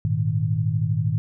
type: chord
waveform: sine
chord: Ab suspended second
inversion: none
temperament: equal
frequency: 103.83 / 116.54 / 155.56 Hz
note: Ab2 / Bb2 / Eb3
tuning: 0 / 0 / 0 cents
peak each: -24 dBFS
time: 0.05-1.18 s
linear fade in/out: 0 ms
effects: none